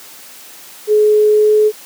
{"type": "tone with pitch glide", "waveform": "sine", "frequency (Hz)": [424, 426.7], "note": ["G#4", "G#4"], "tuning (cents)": [36, 47], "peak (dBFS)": -7, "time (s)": [0.87, 1.72], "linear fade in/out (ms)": 50, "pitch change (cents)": 11, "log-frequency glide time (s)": [1.32, 1.59], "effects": ["white hiss -37 dBFS RMS until 1.85 s", "high-pass 200 Hz 12 dB/octave"]}